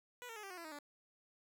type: tone with pitch steps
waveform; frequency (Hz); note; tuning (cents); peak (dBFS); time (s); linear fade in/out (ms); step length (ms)
10% pulse; 490.8 / 455.3 / 422.4 / 391.8 / 363.5 / 337.2 / 312.8 / 290.2; B4 / A#4 / G#4 / G4 / F#4 / E4 / D#4 / D4; -11 / -41 / +29 / -1 / -31 / +39 / +9 / -21; -39; 0.22-0.788; 0; 71
effects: 13-bit